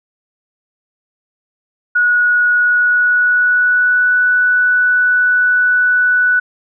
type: tone with pitch glide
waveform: sine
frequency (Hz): 1458 to 1483.5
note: F#6 to F#6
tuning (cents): -26 to +4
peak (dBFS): -9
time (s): 1.95-6.4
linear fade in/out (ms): 10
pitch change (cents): +30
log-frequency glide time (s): 2.55-4.18
effects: none